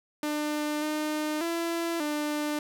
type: tone with pitch steps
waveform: sawtooth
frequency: 299.5 / 304.7 / 336 / 298.2 Hz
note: D4 / D#4 / E4 / D4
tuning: +34 / -36 / +33 / +27 cents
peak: -24 dBFS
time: 0.23-2.59 s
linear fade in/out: 2 ms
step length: 590 ms
effects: none